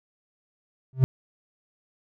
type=tone with exponential growth; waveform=triangle; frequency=130.81 Hz; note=C3; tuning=in tune; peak=-8 dBFS; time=0.93-1.04 s; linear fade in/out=0 ms; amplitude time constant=22 ms; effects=none